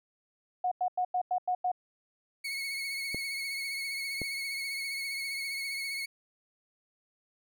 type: tone bursts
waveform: sine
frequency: 728 Hz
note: F#5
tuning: 28 cents flat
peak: -26 dBFS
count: 7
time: 0.64-1.717 s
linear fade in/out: 5 ms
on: 75 ms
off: 92 ms
type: tone with vibrato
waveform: 30% pulse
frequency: 2199 Hz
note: C#7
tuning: 14 cents flat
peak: -31 dBFS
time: 2.44-6.06 s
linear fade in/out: 10 ms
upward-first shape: triangle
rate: 15 Hz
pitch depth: 40 cents each way
type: clicks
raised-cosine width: 2 ms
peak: -23 dBFS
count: 2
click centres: 3.146 / 4.217 s
effects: none